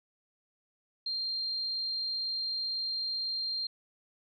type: tone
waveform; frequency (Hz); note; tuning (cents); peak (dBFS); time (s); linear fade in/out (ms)
sine; 4186; C8; 0; -31; 1.06-3.67; 5
effects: none